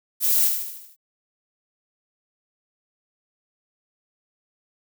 violet noise with echo, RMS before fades -20 dBFS, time 0.2-0.51 s, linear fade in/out 50 ms, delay 76 ms, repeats 6, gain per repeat -5 dB, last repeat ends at 0.966 s, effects none

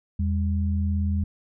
sine tone pair together, 82.5 / 200.6 Hz, E2 / G3, +2 / +40 cents, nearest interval octave + minor third, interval 1538 cents, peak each -22 / -28 dBFS, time 0.19-1.24 s, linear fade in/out 5 ms, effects none

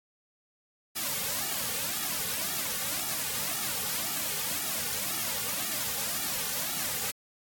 white noise with flanger, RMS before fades -32 dBFS, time 0.95-7.12 s, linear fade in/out 20 ms, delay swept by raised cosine 1.9 to 3.1 ms, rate 1.9 Hz, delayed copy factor -1, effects AAC 64 kbps

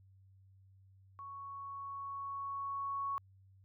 sine tone with level ramp, 1110 Hz, C#6, 2 cents sharp, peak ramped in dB -45 to -34 dBFS, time 1.19-3.18 s, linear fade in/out 0 ms, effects added 96 Hz sine -60 dBFS peak until 3.64 s

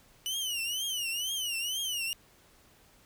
sawtooth tone with vibrato, 2952 Hz, F#7, 5 cents flat, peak -28 dBFS, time 0.26-2.13 s, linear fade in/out 0 ms, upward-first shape triangle, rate 2.1 Hz, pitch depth 180 cents each way, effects pink hiss -61 dBFS RMS until 3.05 s

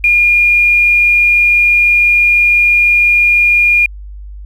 sine tone with quantisation, 2422 Hz, D#7, 47 cents flat, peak -6 dBFS, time 0.04-3.86 s, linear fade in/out 2 ms, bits 6, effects added 50 Hz sine -26 dBFS peak until 4.45 s

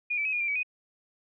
sine tone with pitch steps, 2441 / 2318 / 2549 / 2434 / 2371 / 2278 / 2490 Hz, D#7 / D7 / D#7 / D#7 / D7 / C#7 / D#7, -34 / -23 / +41 / -39 / +16 / +47 / +1 cents, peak -26 dBFS, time 0.1-0.632 s, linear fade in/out 10 ms, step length 76 ms, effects none

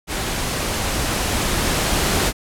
pink noise with level ramp, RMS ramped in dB -24 to -18 dBFS, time 0.07-2.33 s, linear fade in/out 50 ms, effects low-pass 12000 Hz 12 dB/octave

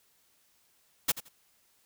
white noise with echo, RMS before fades -25 dBFS, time 1.08-1.12 s, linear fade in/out 10 ms, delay 85 ms, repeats 2, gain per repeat -14 dB, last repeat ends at 1.29 s, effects white hiss -68 dBFS RMS until 1.85 s

